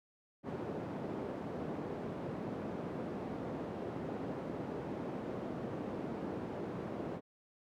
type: band-pass noise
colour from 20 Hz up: white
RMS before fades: -41 dBFS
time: 0.43-7.21 s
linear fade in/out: 50 ms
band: 140 to 420 Hz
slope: 12 dB/octave
effects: none